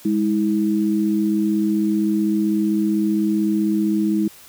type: tone pair together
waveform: sine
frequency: 206.1 / 321.8 Hz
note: G#3 / E4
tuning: -13 / -42 cents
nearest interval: minor sixth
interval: 771 cents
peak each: -19 dBFS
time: 0.05-4.28 s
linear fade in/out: 5 ms
effects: white hiss -45 dBFS RMS until 4.48 s